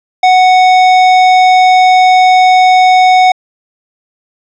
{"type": "tone with hard clipping", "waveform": "sine", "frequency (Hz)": 740, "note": "F#5", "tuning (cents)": 0, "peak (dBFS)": -5, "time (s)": [0.23, 3.32], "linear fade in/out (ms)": 5, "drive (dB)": 12, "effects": ["resampled to 22050 Hz"]}